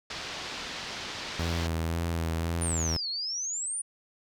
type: low-pass noise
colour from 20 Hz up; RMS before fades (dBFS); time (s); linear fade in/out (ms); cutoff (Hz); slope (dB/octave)
white; -38; 0.1-1.67; 5; 5000; 24
type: tone with vibrato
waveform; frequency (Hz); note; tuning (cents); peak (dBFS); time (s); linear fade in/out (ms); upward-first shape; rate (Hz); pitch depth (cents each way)
sawtooth; 83; E2; +12; -24; 1.39-2.97; 5; sine; 1.9; 30
type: exponential two-way sweep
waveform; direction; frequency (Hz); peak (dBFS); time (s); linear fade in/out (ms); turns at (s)
sine; down then up; 9630 to 4186 to 9630; -30; 2.61-3.82; 10; 3.09
effects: none